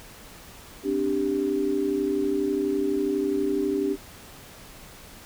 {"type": "chord", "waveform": "sine", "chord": "C suspended second", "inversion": "none", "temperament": "equal", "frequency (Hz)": [261.6, 293.7, 392], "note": ["C4", "D4", "G4"], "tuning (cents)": [0, 0, 0], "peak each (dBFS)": [-31, -26, -25], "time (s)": [0.83, 3.97], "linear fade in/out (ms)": 50, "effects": ["pink hiss -46 dBFS RMS until 5.25 s"]}